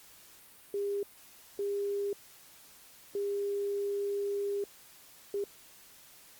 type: tone bursts at uneven times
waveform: sine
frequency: 403.2 Hz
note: G4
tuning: 49 cents sharp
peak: -30 dBFS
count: 4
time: 0.74-1.03 / 1.59-2.13 / 3.15-4.64 / 5.34-5.44 s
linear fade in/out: 2 ms
effects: white hiss -56 dBFS RMS until 6.39 s + Opus 48 kbps